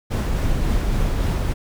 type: noise with tremolo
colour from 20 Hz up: brown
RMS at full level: -19 dBFS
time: 0.1-1.54 s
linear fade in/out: 20 ms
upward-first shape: triangle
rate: 3.6 Hz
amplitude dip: 25%
effects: none